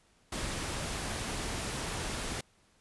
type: noise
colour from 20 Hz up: pink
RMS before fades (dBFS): -36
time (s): 0.32-2.41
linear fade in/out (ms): 5
effects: pink hiss -67 dBFS RMS until 2.8 s + resampled to 24000 Hz